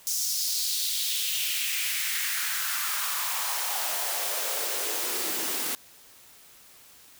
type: noise with high-pass filter sweep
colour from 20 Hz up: white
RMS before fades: -29 dBFS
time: 0.07-5.75 s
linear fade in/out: 0 ms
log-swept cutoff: 6000 to 260 Hz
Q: 2.6
effects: white hiss -53 dBFS RMS until 7.19 s